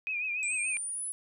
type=tone with vibrato; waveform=sine; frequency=2474 Hz; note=D#7; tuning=10 cents flat; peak=-30 dBFS; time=0.07-0.77 s; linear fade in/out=0 ms; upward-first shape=triangle; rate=6.9 Hz; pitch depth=85 cents each way
type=linear sweep; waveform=sine; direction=up; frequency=7890 to 10250 Hz; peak=-33 dBFS; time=0.43-1.12 s; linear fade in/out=0 ms
effects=none